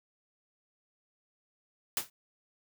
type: noise with exponential decay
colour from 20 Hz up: white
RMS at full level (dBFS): -27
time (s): 1.97-2.1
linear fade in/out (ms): 2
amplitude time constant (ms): 28
effects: none